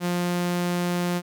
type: tone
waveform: sawtooth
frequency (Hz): 176.2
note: F3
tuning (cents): +16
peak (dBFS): -19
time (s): 0-1.22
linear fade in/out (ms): 50
effects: none